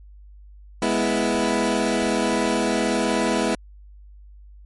20% pulse chord, E major, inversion first, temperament equal, 207.7 / 246.9 / 329.6 Hz, G#3 / B3 / E4, 0 / 0 / 0 cents, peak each -19 dBFS, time 0.82-3.55 s, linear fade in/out 2 ms
clicks, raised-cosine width 3 ms, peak -27 dBFS, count 10, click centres 1.233 / 1.348 / 1.39 / 1.436 / 1.516 / 2.026 / 2.069 / 2.331 / 2.397 / 2.459 s
effects added 50 Hz sine -42 dBFS peak until 4.65 s + MP3 48 kbps

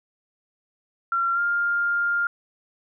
sine tone with pitch glide, 1370 to 1402.8 Hz, F6 to F6, -34 to +7 cents, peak -20 dBFS, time 1.12-2.27 s, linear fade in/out 2 ms, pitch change +41 cents, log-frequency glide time 1.34-1.4 s, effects none

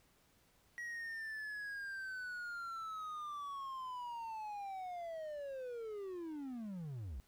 triangle linear sweep, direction down, 1916 to 55.3 Hz, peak -40 dBFS, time 0.78-7.2 s, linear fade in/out 0 ms, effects pink hiss -71 dBFS RMS until 7.27 s

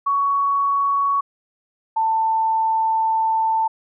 sine tone pair in turn, 1119 / 889.9 Hz, C#6 / A5, +16 / +19 cents, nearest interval major third, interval 397 cents, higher first, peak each -16 / -16 dBFS, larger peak neither, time 0.06-1.21 / 1.96-3.68 s, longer second, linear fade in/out 10 ms, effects none

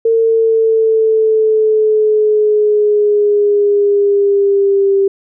sine exponential sweep, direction down, 455 to 392 Hz, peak -8 dBFS, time 0.05-5.08 s, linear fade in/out 5 ms, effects none

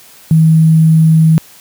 sine tone with sample-and-hold, 160 Hz, D#3, 49 cents sharp, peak -4 dBFS, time 0.31-1.38 s, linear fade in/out 0 ms, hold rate 11025 Hz, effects white hiss -40 dBFS RMS until 1.6 s + high-pass 60 Hz 12 dB/octave

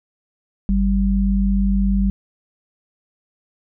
sine tone pair together, 49.51 / 196 Hz, G1 / G3, +18 / 0 cents, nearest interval 2 octaves, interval 2382 cents, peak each -17 dBFS, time 0.69-2.1 s, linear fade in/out 0 ms, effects none

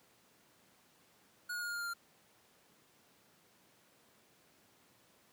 square tone with pitch steps, 1449 / 1439 / 1429.1 / 1419.2 / 1409.4 / 1399.6 / 1390 Hz, F#6 / F#6 / F6 / F6 / F6 / F6 / F6, -37 / -49 / +39 / +27 / +15 / +3 / -9 cents, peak -38 dBFS, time 1.49-1.938 s, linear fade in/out 10 ms, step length 64 ms, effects pink hiss -67 dBFS RMS until 5.32 s + high-pass 150 Hz 12 dB/octave

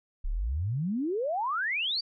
sine exponential sweep, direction up, 30.12 to 4789 Hz, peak -27 dBFS, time 0.24-2.01 s, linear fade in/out 10 ms, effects none

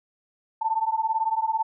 sine beating tone pair, 880 / 898 Hz, A5 / A5, 0 / +35 cents, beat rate 18 Hz, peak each -25 dBFS, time 0.61-1.63 s, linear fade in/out 10 ms, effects none

